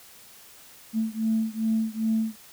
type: beating tone pair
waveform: sine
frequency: 220.6 / 223.1 Hz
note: A3 / A3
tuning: +5 / +24 cents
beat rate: 2.5 Hz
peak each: -25 / -26 dBFS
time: 0.93-2.36 s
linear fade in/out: 50 ms
effects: tanh soft clip ceiling -15 dBFS + white hiss -50 dBFS RMS until 2.52 s